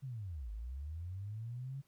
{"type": "linear two-way sweep", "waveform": "sine", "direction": "down then up", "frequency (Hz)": [140, 50.3, 140], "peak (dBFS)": -40, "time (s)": [0.02, 1.82], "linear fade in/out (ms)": 20, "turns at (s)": 0.51, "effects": ["pink hiss -75 dBFS RMS until 1.87 s"]}